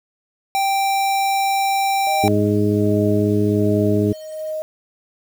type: tone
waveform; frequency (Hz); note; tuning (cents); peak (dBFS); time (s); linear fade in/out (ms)
square; 784; G5; 0; -17; 0.55-2.28; 0
type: tone with tremolo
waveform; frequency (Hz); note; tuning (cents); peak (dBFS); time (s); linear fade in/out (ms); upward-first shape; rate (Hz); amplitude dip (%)
sine; 623; D#5; +2; -22; 2.07-4.62; 0; sine; 1.3; 70
type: harmonic tone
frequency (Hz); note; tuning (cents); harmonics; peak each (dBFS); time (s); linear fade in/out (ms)
103.83; G#2; 0; 1 / 2 / 3 / 4; -20 / -20 / -20 / -20; 2.23-4.13; 10
effects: 7-bit